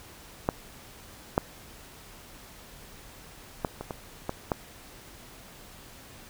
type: clicks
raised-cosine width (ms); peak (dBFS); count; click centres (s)
1; -9 / -7 / -12 / -21 / -19 / -15 / -11; 7; 0.489 / 1.379 / 3.648 / 3.81 / 3.908 / 4.294 / 4.518
effects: pink hiss -49 dBFS RMS until 6.29 s